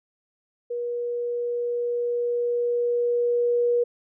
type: tone with level ramp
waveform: sine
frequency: 480.1 Hz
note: B4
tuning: 49 cents flat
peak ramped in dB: -26 to -18 dBFS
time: 0.7-3.84 s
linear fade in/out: 10 ms
effects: none